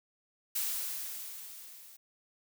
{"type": "noise with level ramp", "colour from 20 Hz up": "blue", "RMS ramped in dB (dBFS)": [-32, -54], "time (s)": [0.55, 1.97], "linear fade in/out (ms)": 10, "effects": []}